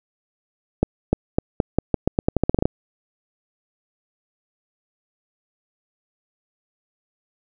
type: accelerating click train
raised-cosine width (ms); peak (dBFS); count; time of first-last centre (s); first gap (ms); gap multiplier
2; -3; 16; 0.83-2.655; 300; 0.85
effects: none